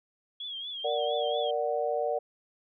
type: tone with vibrato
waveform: sine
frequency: 3315 Hz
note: G#7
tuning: 4 cents flat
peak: -35 dBFS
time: 0.4-1.51 s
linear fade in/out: 5 ms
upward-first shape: triangle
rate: 4.3 Hz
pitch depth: 100 cents each way
type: chord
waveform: sine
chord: Bb augmented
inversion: none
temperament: equal with one note detuned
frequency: 466.2 / 587.3 / 742.1 Hz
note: Bb4 / D5 / F#5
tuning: 0 / 0 / +5 cents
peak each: -31 / -30 / -32 dBFS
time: 0.84-2.19 s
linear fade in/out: 10 ms
effects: none